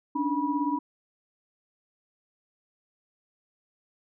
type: tone cluster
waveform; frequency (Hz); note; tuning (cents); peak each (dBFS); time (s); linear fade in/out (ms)
sine; 281.9 / 298.9 / 974; C#4 / D4 / B5; +29 / +31 / -24; -29; 0.15-0.79; 10
effects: none